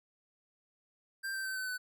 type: tone with pitch steps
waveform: square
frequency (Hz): 1580 / 1560 / 1540.3 / 1520.9 / 1501.7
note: G6 / G6 / G6 / F#6 / F#6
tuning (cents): +13 / -9 / -31 / +47 / +25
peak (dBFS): -36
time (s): 1.23-1.78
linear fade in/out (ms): 20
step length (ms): 110
effects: none